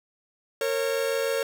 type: tone pair together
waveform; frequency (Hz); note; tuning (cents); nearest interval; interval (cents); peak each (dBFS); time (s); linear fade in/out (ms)
45% pulse; 460 / 546.5; A#4 / C#5; -23 / -25; minor third; 298; -27; 0.61-1.43; 2
effects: none